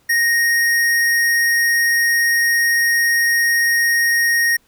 square tone, 1864.7 Hz, A#6, in tune, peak -14 dBFS, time 0.09-4.57 s, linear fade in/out 10 ms, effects pink hiss -58 dBFS RMS until 4.67 s

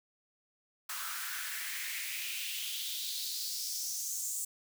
white noise with high-pass filter sweep, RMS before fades -38 dBFS, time 0.89-4.45 s, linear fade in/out 5 ms, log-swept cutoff 1200 to 7700 Hz, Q 3.6, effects none

